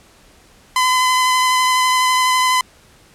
sawtooth tone with vibrato, 1016 Hz, B5, 49 cents sharp, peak -9 dBFS, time 0.76-2.61 s, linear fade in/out 2 ms, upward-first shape sine, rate 12 Hz, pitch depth 12 cents each way, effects pink hiss -49 dBFS RMS until 3.14 s + low-pass 11000 Hz 12 dB/octave

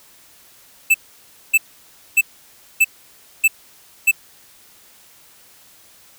square tone bursts, 2633 Hz, E7, 3 cents flat, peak -10 dBFS, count 6, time 0.9-4.114 s, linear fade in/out 10 ms, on 44 ms, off 590 ms, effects white hiss -49 dBFS RMS until 6.18 s

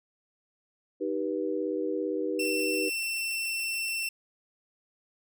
sine chord, Eb augmented, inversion none, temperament just, 311.1 / 388.9 / 486.1 Hz, Eb4 / G4 / B4, 0 / -14 / -28 cents, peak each -32 dBFS, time 1-2.9 s, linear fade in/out 20 ms
sawtooth tone, 2693 Hz, E7, 36 cents sharp, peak -26 dBFS, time 2.39-4.09 s, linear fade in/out 5 ms
effects none

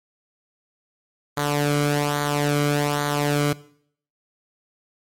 sawtooth tone with flanger, 145.8 Hz, D3, 12 cents flat, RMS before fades -21 dBFS, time 1.37-3.53 s, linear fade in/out 5 ms, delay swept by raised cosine 0.37 to 1.14 ms, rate 1.2 Hz, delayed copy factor -0.65, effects noise-tail reverb RT60 0.6 s tail -19 dB re dry + MP3 64 kbps

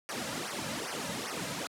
pink noise with flanger, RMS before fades -36 dBFS, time 0.09-1.67 s, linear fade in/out 0 ms, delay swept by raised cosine 0.26 to 2.76 ms, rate 2.5 Hz, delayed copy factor -0.95, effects high-pass 150 Hz 12 dB/octave + low-pass 10000 Hz 12 dB/octave

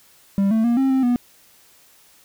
triangle tone with pitch steps, 197.3 / 222.2 / 236.7 / 267.6 / 263.8 / 243.7 Hz, G3 / A3 / A#3 / C4 / C4 / B3, +11 / +17 / +27 / +39 / +14 / -23 cents, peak -13 dBFS, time 0.38-1.16 s, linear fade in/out 0 ms, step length 130 ms, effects white hiss -53 dBFS RMS until 2.24 s

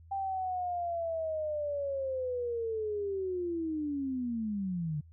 sine linear sweep, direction down, 790 to 144.2 Hz, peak -31 dBFS, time 0.11-5.01 s, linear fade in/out 10 ms, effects added 82 Hz sine -52 dBFS peak until 5.12 s

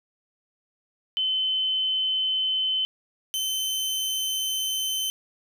sine / sawtooth tone pair in turn, 3055 / 3071 Hz, G7 / G7, -45 / -36 cents, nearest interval unison, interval 9 cents, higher second, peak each -22 dBFS, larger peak neither, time 1.17-2.85 / 3.34-5.1 s, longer second, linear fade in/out 0 ms, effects none

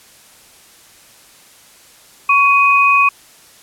sine tone pair together, 1116 / 2500 Hz, C#6 / D#7, +11 / +8 cents, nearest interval octave + major second, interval 1397 cents, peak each -11 / -11 dBFS, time 2.29-3.09 s, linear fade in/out 5 ms, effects white hiss -45 dBFS RMS until 3.62 s + low-pass 12000 Hz 12 dB/octave

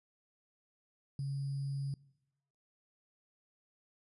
sine tone with sample-and-hold, 138.59 Hz, C#3, in tune, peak -34 dBFS, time 1.19-1.94 s, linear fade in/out 2 ms, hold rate 4900 Hz, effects noise-tail reverb RT60 0.9 s tail -22 dB re dry + resampled to 24000 Hz

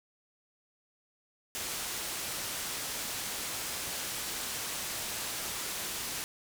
white low-pass noise, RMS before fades -37 dBFS, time 1.55-6.24 s, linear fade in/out 0 ms, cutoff 11000 Hz, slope 12 dB/octave, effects none

